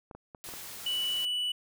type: clicks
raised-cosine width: 1 ms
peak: -31 dBFS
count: 5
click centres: 0.112 / 0.15 / 0.348 / 0.489 / 0.538 s
type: noise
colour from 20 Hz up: white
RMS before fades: -43 dBFS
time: 0.44-1.25 s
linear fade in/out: 0 ms
type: tone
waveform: triangle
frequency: 2960 Hz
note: F#7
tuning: in tune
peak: -27 dBFS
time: 0.86-1.52 s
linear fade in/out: 5 ms
effects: none